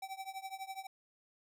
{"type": "tone with tremolo", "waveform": "square", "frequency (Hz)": 771, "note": "G5", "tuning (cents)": -29, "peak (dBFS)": -39, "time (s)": [0.02, 0.87], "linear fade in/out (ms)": 5, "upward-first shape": "triangle", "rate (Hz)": 12, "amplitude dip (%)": 95, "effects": []}